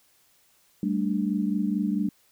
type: chord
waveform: sine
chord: G suspended second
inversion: none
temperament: just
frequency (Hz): 196 / 220.5 / 294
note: G3 / A3 / D4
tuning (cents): 0 / +4 / +2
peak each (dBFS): -26 / -28 / -29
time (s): 0.83-2.09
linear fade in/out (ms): 2
effects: white hiss -63 dBFS RMS until 2.31 s